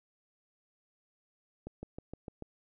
accelerating click train, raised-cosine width 2 ms, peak -28 dBFS, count 6, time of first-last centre 1.67-2.423 s, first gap 160 ms, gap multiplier 0.97, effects none

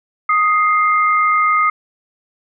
sine tone pair together, 1247.7 / 2100 Hz, D#6 / C7, +4 / +6 cents, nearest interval major sixth, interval 902 cents, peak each -12 / -18 dBFS, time 0.29-1.7 s, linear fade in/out 5 ms, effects none

